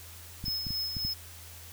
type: clicks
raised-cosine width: 5 ms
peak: -25 dBFS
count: 6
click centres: 0.441 / 0.482 / 0.668 / 0.706 / 0.968 / 1.05 s
type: tone with tremolo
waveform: square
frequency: 5180 Hz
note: E8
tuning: 31 cents flat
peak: -30 dBFS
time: 0.45-1.14 s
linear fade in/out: 10 ms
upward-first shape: sine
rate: 3.6 Hz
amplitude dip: 45%
effects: added 85 Hz sine -49 dBFS peak until 1.72 s + white hiss -49 dBFS RMS until 1.72 s